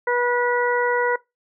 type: harmonic tone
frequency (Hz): 486.6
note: B4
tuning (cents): -26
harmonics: 1 / 2 / 3 / 4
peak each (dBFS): -21 / -24 / -26 / -27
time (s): 0.07-1.16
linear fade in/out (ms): 5
effects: noise-tail reverb RT60 0.2 s tail -21 dB re dry